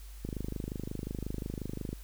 click train, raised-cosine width 3 ms, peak -23 dBFS, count 44, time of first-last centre 0.25-1.93 s, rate 25.6 Hz, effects added 50 Hz sine -44 dBFS peak until 2.03 s + white hiss -57 dBFS RMS until 2.03 s

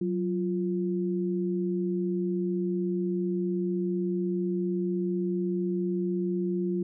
sine tone pair together, 184.98 / 349.2 Hz, F#3 / F4, 0 / 0 cents, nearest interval major seventh, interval 1100 cents, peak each -28 / -29 dBFS, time 0.01-6.83 s, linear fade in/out 5 ms, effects none

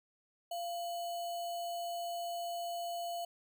sine tone with sample-and-hold, 690 Hz, F5, 21 cents flat, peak -36 dBFS, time 0.51-3.25 s, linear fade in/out 5 ms, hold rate 3675 Hz, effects none

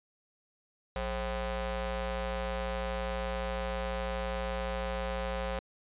sawtooth ring-modulated tone, 239.2 Hz, A#3, 45 cents sharp, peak -25 dBFS, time 0.96-5.59 s, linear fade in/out 0 ms, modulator 296 Hz, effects resampled to 8000 Hz

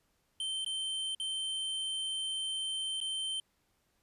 square tone with dropouts, 3108 Hz, G7, 16 cents flat, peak -34 dBFS, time 0.4-3.4 s, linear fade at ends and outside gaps 2 ms, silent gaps 0.647-0.662 / 1.149-1.199 / 3.003-3.012 s, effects pink hiss -75 dBFS RMS until 4.02 s + resampled to 32000 Hz

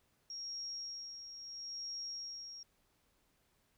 sine tone with tremolo, 5588 Hz, F8, in tune, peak -40 dBFS, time 0.3-2.63 s, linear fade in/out 2 ms, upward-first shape sine, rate 0.75 Hz, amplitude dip 55%, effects pink hiss -75 dBFS RMS until 3.77 s

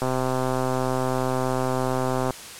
click train, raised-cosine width 1 ms, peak -11 dBFS, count 296, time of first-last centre 0.02-2.307 s, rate 129 Hz, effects white hiss -39 dBFS RMS until 2.59 s + low-pass 10000 Hz 12 dB/octave

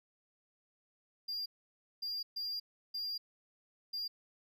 triangle tone bursts at uneven times, 4797 Hz, D8, 36 cents sharp, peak -35 dBFS, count 5, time 1.28-1.46 / 2.02-2.23 / 2.36-2.6 / 2.94-3.18 / 3.93-4.08 s, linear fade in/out 10 ms, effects none

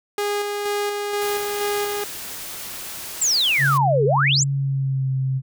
sawtooth tone with tremolo, 410.5 Hz, G#4, 20 cents flat, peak -17 dBFS, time 0.18-2.04 s, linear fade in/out 2 ms, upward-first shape square, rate 2.1 Hz, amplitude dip 30%
white noise, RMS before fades -33 dBFS, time 1.21-3.78 s, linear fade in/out 10 ms
sine exponential two-way sweep, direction down then up, 7902 to 392 to 7902 Hz, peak -16 dBFS, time 3.21-4.44 s, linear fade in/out 10 ms, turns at 4.05 s
sine tone with pitch glide, 138.59 to 132.41 Hz, C#3 to C3, 0 to +21 cents, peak -19 dBFS, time 3.58-5.42 s, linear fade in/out 50 ms, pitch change -79 cents, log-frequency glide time 4.52-5.11 s
effects none

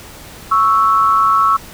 sine tone pair together, 1108.7 / 1318.5 Hz, C#6 / E6, 0 / 0 cents, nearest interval minor third, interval 300 cents, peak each -12 dBFS, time 0.51-1.57 s, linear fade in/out 10 ms, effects pink hiss -36 dBFS RMS until 1.73 s

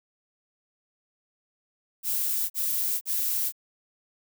violet noise bursts, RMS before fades -27 dBFS, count 3, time 2.03-3.524 s, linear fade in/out 50 ms, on 470 ms, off 42 ms, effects none

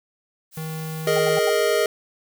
blue noise, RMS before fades -41 dBFS, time 0.51-1.22 s, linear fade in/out 50 ms
square tone, 158.5 Hz, D#3, 32 cents sharp, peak -29 dBFS, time 0.57-1.39 s, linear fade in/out 5 ms
square chord, Ab suspended second, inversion none, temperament equal, 415.3 / 466.2 / 622.3 Hz, Ab4 / Bb4 / Eb5, 0 / 0 / 0 cents, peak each -23 dBFS, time 1.07-1.86 s, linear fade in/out 2 ms
sine tone bursts, 775 Hz, G5, 20 cents flat, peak -25 dBFS, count 4, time 1.16-1.496 s, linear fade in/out 5 ms, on 27 ms, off 76 ms
effects none

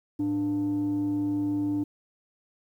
sine tone pair together, 110 / 295.7 Hz, A2 / D4, 0 / +12 cents, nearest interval octave + perfect fourth, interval 1712 cents, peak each -33 / -23 dBFS, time 0.19-1.84 s, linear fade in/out 10 ms, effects tanh soft clip ceiling -22 dBFS + 10-bit

